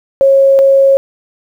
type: tone pair in turn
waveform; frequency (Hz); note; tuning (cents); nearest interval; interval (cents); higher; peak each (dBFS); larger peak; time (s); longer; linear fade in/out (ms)
sine; 545 / 545; C#5 / C#5; -29 / -29; unison; 0; neither; -4; neither; 0.21-0.59 / 0.59-0.97; neither; 0
effects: 7-bit